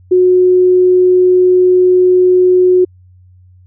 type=tone; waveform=sine; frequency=365 Hz; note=F#4; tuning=24 cents flat; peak=-5 dBFS; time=0.11-2.85 s; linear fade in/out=10 ms; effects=added 91 Hz sine -40 dBFS peak until 3.66 s